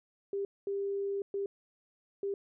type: tone bursts at uneven times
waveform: sine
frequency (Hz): 397.6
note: G4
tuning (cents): +25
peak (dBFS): -31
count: 4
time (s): 0.33-0.45 / 0.67-1.22 / 1.34-1.46 / 2.23-2.34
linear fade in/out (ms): 2
effects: none